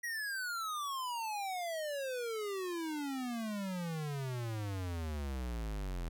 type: exponential sweep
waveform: square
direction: down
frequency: 1927 to 41.2 Hz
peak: -37 dBFS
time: 0.03-6.09 s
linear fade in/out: 10 ms
effects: none